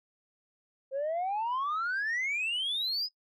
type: exponential sweep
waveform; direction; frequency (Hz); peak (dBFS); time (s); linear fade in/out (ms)
sine; up; 523.3 to 5110; -27; 0.91-3.09; 50
effects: noise-tail reverb RT60 0.1 s tail -21 dB re dry + tanh soft clip ceiling -27 dBFS